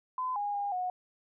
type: tone with pitch steps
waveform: sine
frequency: 1018 / 819 / 810 / 730 Hz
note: C6 / G#5 / G#5 / F#5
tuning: -48 / -24 / -43 / -24 cents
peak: -30 dBFS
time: 0.18-0.9 s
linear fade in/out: 2 ms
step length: 180 ms
effects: none